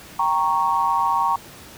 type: chord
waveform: sine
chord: G diminished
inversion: none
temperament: equal with one note detuned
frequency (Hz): 784 / 932.3 / 1105.5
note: G5 / Bb5 / Db6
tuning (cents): 0 / 0 / -5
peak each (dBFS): -25 / -20 / -21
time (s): 0.19-1.36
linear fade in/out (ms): 5
effects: pink hiss -42 dBFS RMS until 1.77 s + high-pass 60 Hz 12 dB/octave